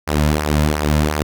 sawtooth tone with flanger, 75.3 Hz, D2, 44 cents sharp, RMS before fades -17 dBFS, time 0.07-1.23 s, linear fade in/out 10 ms, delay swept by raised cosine 0.26 to 2.66 ms, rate 2.8 Hz, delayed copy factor -0.65, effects none

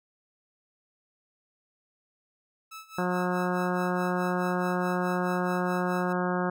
sawtooth tone with tremolo, 1306 Hz, E6, 17 cents flat, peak -36 dBFS, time 2.71-6.13 s, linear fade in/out 10 ms, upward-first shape sine, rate 4.7 Hz, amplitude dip 85%
harmonic tone, 180 Hz, F#3, 47 cents flat, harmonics 1 / 2 / 3 / 4 / 5 / 6 / 7 / 8 / 9, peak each -29 / -32 / -34 / -35 / -36 / -37 / -37 / -38 / -39 dBFS, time 2.98-6.5 s, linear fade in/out 5 ms
effects none

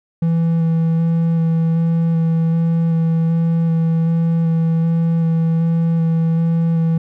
triangle tone with vibrato, 164.81 Hz, E3, in tune, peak -11 dBFS, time 0.22-6.98 s, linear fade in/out 5 ms, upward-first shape square, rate 1.3 Hz, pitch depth 10 cents each way, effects none

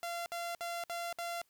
sawtooth tone bursts, 687 Hz, F5, 29 cents flat, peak -33 dBFS, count 5, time 0.03-1.416 s, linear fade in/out 0 ms, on 230 ms, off 59 ms, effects white hiss -74 dBFS RMS until 1.49 s

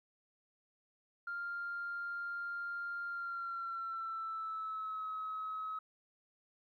sine tone with pitch glide, 1396.9 to 1281 Hz, F6 to E6, 0 to -50 cents, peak -37 dBFS, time 1.27-5.79 s, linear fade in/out 5 ms, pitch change -150 cents, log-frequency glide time 3.07-5.06 s, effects tanh soft clip ceiling -33 dBFS + 13-bit

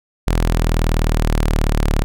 sawtooth linear sweep, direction down, 41.95 to 36.26 Hz, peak -10 dBFS, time 0.27-2.04 s, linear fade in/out 0 ms, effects none

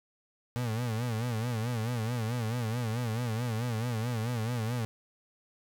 35% pulse tone with vibrato, 116.3 Hz, A#2, 4 cents flat, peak -28 dBFS, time 0.56-4.85 s, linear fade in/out 0 ms, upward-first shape sine, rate 4.6 Hz, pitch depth 120 cents each way, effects none

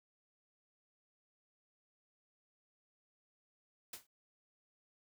white noise with exponential decay, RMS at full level -42 dBFS, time 3.93-4.07 s, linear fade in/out 5 ms, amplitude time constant 30 ms, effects none

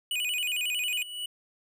square tone with vibrato, 2705 Hz, E7, 44 cents sharp, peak -28 dBFS, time 0.11-1.03 s, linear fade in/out 2 ms, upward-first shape square, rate 11 Hz, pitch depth 150 cents each way
square tone with exponential growth, 2946 Hz, F#7, 8 cents flat, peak -31 dBFS, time 0.47-1.26 s, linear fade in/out 5 ms, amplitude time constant 170 ms
effects none

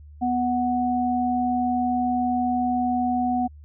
sine tone pair together, 247.2 / 740 Hz, B3 / F#5, +2 / 0 cents, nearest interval octave + perfect fifth, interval 1898 cents, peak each -23 dBFS, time 0.21-3.48 s, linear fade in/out 20 ms, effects added 74 Hz sine -42 dBFS peak until 3.64 s

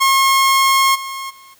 sawtooth tone with level steps, 1079 Hz, C#6, 47 cents flat, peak -7 / -21 / -37 dBFS, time 0-1.55 s, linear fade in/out 20 ms, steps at 0.94 / 1.29 s, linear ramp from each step 20 ms, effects white hiss -52 dBFS RMS until 1.59 s

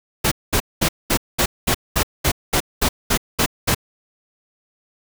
pink noise bursts, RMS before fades -17 dBFS, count 13, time 0.24-3.748 s, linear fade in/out 10 ms, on 76 ms, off 210 ms, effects none

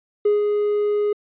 triangle tone with ADSR envelope, 415.3 Hz, G#4, in tune, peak -10 dBFS, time 0.25-1.13 s, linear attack 8 ms, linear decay 150 ms, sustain -5 dB, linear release 5 ms, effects tanh soft clip ceiling -10 dBFS + resampled to 8000 Hz

